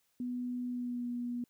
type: tone with pitch glide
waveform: sine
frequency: 246.9 to 242.2 Hz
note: B3 to B3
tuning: 0 to -34 cents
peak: -34 dBFS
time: 0.2-1.44 s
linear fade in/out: 2 ms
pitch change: -34 cents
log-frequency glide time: 0.68-1.07 s
effects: white hiss -75 dBFS RMS until 1.49 s